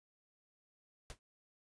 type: noise with exponential decay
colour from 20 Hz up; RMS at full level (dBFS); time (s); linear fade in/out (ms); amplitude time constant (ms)
pink; -43; 1.1-1.19; 0; 18
effects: resampled to 22050 Hz